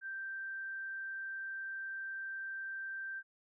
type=tone; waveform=sine; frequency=1568 Hz; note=G6; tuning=in tune; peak=-39 dBFS; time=0.01-3.23 s; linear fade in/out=50 ms; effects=none